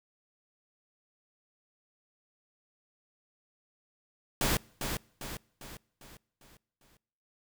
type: noise with echo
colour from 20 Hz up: pink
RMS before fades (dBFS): -28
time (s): 4.41-4.57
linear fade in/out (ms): 2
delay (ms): 400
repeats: 6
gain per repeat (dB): -6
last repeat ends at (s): 6.97
effects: noise-tail reverb RT60 0.9 s tail -26 dB re dry